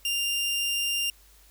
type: tone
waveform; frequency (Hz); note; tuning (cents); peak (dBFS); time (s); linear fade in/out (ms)
sawtooth; 2794; F7; 0; -22; 0.05-1.1; 2
effects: added 50 Hz sine -56 dBFS peak until 1.5 s + white hiss -58 dBFS RMS until 1.5 s